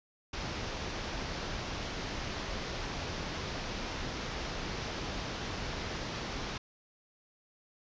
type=low-pass noise; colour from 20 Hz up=pink; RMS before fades=-38 dBFS; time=0.33-6.58 s; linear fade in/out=5 ms; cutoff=6100 Hz; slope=48 dB/octave; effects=resampled to 16000 Hz